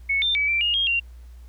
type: tone with pitch steps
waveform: sine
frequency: 2207 / 3589 / 2287 / 2348 / 2851 / 3242 / 2765 Hz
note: C#7 / A7 / D7 / D7 / F7 / G#7 / F7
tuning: -8 / +34 / -47 / -1 / +35 / -42 / -18 cents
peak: -19 dBFS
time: 0.09-1 s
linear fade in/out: 10 ms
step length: 130 ms
effects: added 60 Hz sine -40 dBFS peak until 1.48 s + pink hiss -61 dBFS RMS until 1.48 s